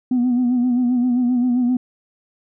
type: tone with vibrato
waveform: sine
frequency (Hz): 246.9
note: B3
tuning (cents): 0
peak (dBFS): -13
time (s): 0.11-1.77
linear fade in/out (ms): 5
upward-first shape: sine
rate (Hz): 7.6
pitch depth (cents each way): 52
effects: tanh soft clip ceiling -12 dBFS